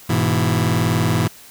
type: chord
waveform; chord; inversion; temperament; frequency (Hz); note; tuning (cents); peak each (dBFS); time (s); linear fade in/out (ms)
sawtooth; E major; first; just; 103.01 / 123.61 / 164.81; G#2 / B2 / E3; -14 / +2 / 0; -16; 0.09-1.28; 10
effects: white hiss -43 dBFS RMS until 1.5 s